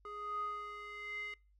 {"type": "tone with band-pass filter sweep", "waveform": "square", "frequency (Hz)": 415.3, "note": "G#4", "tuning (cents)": 0, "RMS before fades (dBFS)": -43, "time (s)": [0.05, 1.34], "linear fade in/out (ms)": 2, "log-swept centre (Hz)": [990, 2300], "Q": 7.2, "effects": ["noise-tail reverb RT60 0.3 s tail -26 dB re dry", "added 50 Hz sine -65 dBFS peak until 1.59 s"]}